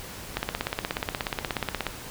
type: click train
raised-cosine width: 0.3 ms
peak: -10 dBFS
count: 26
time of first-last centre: 0.37-1.867 s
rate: 16.7 Hz
effects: pink hiss -40 dBFS RMS until 2.1 s